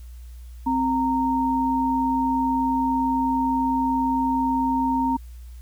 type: tone pair together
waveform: sine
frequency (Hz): 261.6 / 924.5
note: C4 / A#5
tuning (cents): 0 / -15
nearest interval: octave + minor seventh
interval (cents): 2185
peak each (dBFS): -22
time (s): 0.66-5.17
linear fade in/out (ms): 10
effects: added 60 Hz sine -37 dBFS peak until 5.61 s + white hiss -58 dBFS RMS until 5.61 s